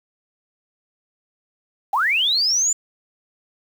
sine linear sweep, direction up, 727 to 7200 Hz, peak -16 dBFS, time 1.93-2.73 s, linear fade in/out 5 ms, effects 7-bit

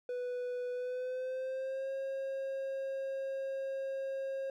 triangle tone with pitch glide, 494.2 to 538.9 Hz, B4 to C#5, +1 to -49 cents, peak -33 dBFS, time 0.09-4.5 s, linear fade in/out 2 ms, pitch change +150 cents, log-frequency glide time 0.72-1.91 s, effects none

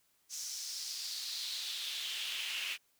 brown noise with high-pass filter sweep, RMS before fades -40 dBFS, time 0.29-2.78 s, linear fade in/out 50 ms, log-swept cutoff 6100 to 2600 Hz, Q 3.6, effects white hiss -73 dBFS RMS until 2.99 s

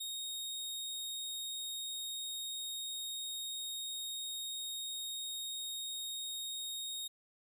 sawtooth tone, 3729 Hz, A#7, in tune, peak -36 dBFS, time 0-7.08 s, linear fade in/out 10 ms, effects none

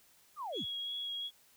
sine linear sweep, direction down, 1277 to 36.28 Hz, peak -37 dBFS, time 0.36-0.66 s, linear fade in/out 50 ms
sine tone with vibrato, 3322 Hz, G#7, in tune, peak -36 dBFS, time 0.52-1.31 s, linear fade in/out 50 ms, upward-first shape sine, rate 2.8 Hz, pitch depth 15 cents each way
effects tanh soft clip ceiling -28 dBFS + white hiss -65 dBFS RMS until 1.56 s

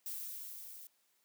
violet noise with level ramp, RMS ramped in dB -41 to -52 dBFS, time 0.06-0.87 s, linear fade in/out 2 ms, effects white hiss -75 dBFS RMS until 1.24 s + high-pass 200 Hz 12 dB/octave

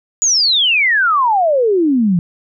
sine exponential sweep, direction down, 7000 to 165.6 Hz, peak -10 dBFS, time 0.22-2.19 s, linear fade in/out 0 ms, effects none

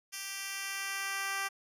10% pulse tone with high-pass filter sweep, 392 Hz, G4, in tune, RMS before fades -37 dBFS, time 0.12-1.49 s, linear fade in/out 20 ms, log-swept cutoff 3600 to 1000 Hz, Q 0.75, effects resampled to 32000 Hz

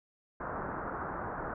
white low-pass noise, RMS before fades -38 dBFS, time 0.4-1.54 s, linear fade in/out 5 ms, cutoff 1500 Hz, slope 48 dB/octave, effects none

